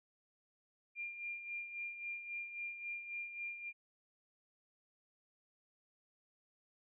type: tone with tremolo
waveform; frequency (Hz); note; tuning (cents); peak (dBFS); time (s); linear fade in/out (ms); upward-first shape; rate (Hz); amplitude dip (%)
sine; 2397; D7; +35; -39; 0.95-3.73; 50; sine; 3.7; 60
effects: none